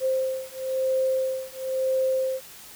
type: beating tone pair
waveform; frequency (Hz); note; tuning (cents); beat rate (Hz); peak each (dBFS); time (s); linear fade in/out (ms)
sine; 523.3 / 524.29; C5 / C5; 0 / +3; 0.99; -26; 0-2.41; 50
effects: white hiss -45 dBFS RMS until 2.75 s